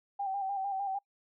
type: tone with vibrato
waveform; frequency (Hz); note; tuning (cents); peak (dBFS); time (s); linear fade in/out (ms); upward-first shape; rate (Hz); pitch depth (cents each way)
sine; 784; G5; 0; -31; 0.19-0.99; 10; square; 6.6; 38
effects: noise-tail reverb RT60 0.1 s tail -26 dB re dry